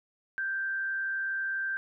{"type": "tone with frequency modulation", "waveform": "sine", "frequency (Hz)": 1568, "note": "G6", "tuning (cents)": 0, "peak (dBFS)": -29, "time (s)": [0.38, 1.77], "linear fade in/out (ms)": 0, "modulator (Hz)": 111, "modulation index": 0.28, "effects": []}